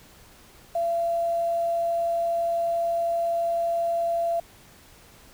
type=tone with quantisation; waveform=sine; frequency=678 Hz; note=E5; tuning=49 cents sharp; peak=-22 dBFS; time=0.75-4.4 s; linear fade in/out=5 ms; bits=8; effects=pink hiss -52 dBFS RMS until 5.33 s